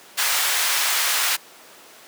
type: high-pass noise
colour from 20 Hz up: pink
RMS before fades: -21 dBFS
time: 0.17-1.37 s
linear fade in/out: 20 ms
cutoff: 1300 Hz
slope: 12 dB/octave
effects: pink hiss -45 dBFS RMS until 2.07 s + high-pass 400 Hz 12 dB/octave